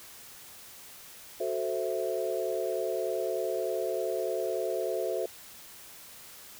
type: chord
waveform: sine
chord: F# half-diminished seventh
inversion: none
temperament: equal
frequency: 370 / 440 / 523.3 / 659.3 Hz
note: F#4 / A4 / C5 / E5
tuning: 0 / 0 / 0 / 0 cents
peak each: -34 dBFS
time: 1.4-5.26 s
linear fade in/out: 5 ms
effects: white hiss -49 dBFS RMS until 6.59 s